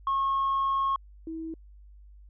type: tone pair in turn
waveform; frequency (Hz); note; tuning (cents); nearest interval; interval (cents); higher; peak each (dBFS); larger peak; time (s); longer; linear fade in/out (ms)
sine; 1088 / 323.5; C#6 / E4; -33 / -32; octave + major sixth; 2099; first; -22 / -33; first; 0.07-0.96 / 1.27-1.54; first; 2
effects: tanh soft clip ceiling -21 dBFS + added 50 Hz sine -48 dBFS peak until 2.29 s